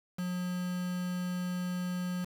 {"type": "tone with quantisation", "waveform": "triangle", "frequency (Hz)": 180, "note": "F#3", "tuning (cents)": -47, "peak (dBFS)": -30, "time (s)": [0.18, 2.25], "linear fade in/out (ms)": 10, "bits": 7, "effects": []}